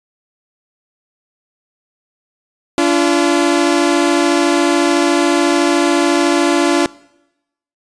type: tone pair together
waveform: sawtooth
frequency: 288 / 341.9 Hz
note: D4 / F4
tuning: -34 / -37 cents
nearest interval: minor third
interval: 297 cents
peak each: -10 dBFS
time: 2.78-6.86 s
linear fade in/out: 0 ms
effects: noise-tail reverb RT60 0.9 s tail -22 dB re dry + resampled to 22050 Hz